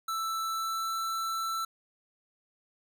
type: tone with pitch glide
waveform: square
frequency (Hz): 1323 to 1332.2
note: E6 to E6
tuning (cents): +6 to +18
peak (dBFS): -31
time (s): 0.08-1.65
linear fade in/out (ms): 5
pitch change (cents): +12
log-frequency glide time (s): 0.47-0.97
effects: none